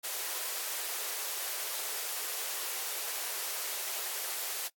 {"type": "high-pass noise", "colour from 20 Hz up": "white", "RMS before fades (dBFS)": -36, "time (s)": [0.03, 4.69], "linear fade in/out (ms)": 20, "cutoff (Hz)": 370, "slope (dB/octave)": 48, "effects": ["noise-tail reverb RT60 0.1 s tail -23 dB re dry", "AAC 64 kbps"]}